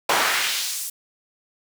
brown noise with high-pass filter sweep, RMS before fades -23 dBFS, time 0.09-0.9 s, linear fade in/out 5 ms, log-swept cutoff 790 to 9700 Hz, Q 1, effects none

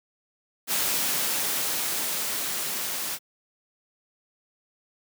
white noise with level ramp, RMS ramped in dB -25 to -31 dBFS, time 0.67-3.19 s, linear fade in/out 50 ms, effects high-pass 150 Hz 12 dB/octave

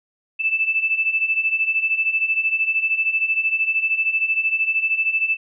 sine beating tone pair, 2628 / 2641 Hz, E7 / E7, -6 / +3 cents, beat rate 13 Hz, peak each -23 / -19 dBFS, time 0.39-5.37 s, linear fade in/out 20 ms, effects none

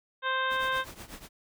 harmonic tone, 523.3 Hz, C5, in tune, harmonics 1 / 2 / 3 / 4 / 5 / 6 / 7, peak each -36 / -30 / -30 / -42 / -42 / -41 / -38 dBFS, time 0.22-0.85 s, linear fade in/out 50 ms
pink noise with tremolo, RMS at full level -42 dBFS, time 0.49-1.29 s, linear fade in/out 50 ms, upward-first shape triangle, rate 8.1 Hz, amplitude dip 85%
effects none

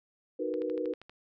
sine chord, B major seventh, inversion first, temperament just, 308.7 / 370.4 / 463 / 493.9 Hz, D#4 / F#4 / A#4 / B4, -14 / +2 / -12 / 0 cents, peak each -36 / -37 / -36 / -34 dBFS, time 0.39-0.94 s, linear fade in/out 10 ms
click train, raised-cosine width 0.3 ms, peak -33 dBFS, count 8, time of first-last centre 0.54-1.096 s, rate 12.6 Hz
effects none

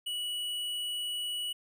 sine tone with hard clipping, 2937 Hz, F#7, 13 cents flat, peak -34 dBFS, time 0.06-1.53 s, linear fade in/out 10 ms, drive 10 dB, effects none

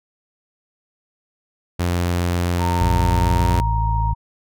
sawtooth tone, 87.6 Hz, F2, 6 cents sharp, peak -14 dBFS, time 1.79-3.61 s, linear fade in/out 10 ms
sine tone with pitch glide, 915 to 936.4 Hz, A#5 to A#5, -32 to +8 cents, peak -22 dBFS, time 2.58-4.15 s, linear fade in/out 50 ms, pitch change +40 cents, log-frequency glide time 3.11-3.58 s
harmonic tone, 54.9 Hz, A1, 3 cents flat, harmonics 1 / 2 / 3, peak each -19 / -22 / -32 dBFS, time 2.8-4.14 s, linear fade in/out 10 ms
effects none

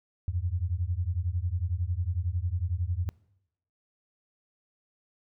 sine beating tone pair, 83.2 / 94.2 Hz, E2 / F#2, +17 / +32 cents, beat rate 11 Hz, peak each -30 dBFS, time 0.28-3.09 s, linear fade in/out 0 ms, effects noise-tail reverb RT60 0.8 s tail -23 dB re dry

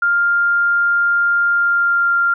sine tone with pitch glide, 1400 to 1391.1 Hz, F6 to F6, +4 to -7 cents, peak -12 dBFS, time 0.02-2.34 s, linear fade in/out 5 ms, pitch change -11 cents, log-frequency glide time 1.52-2.14 s, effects none

